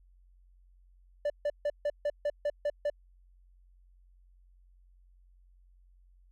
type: tone bursts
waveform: triangle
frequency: 586 Hz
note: D5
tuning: 4 cents flat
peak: -25 dBFS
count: 9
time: 1.25-2.9 s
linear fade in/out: 5 ms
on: 50 ms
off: 150 ms
effects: added 45 Hz sine -58 dBFS peak until 6.31 s